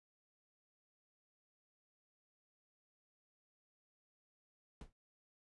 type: noise with exponential decay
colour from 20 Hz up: brown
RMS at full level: -43 dBFS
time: 4.81-4.93 s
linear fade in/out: 1 ms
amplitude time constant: 25 ms
effects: resampled to 24000 Hz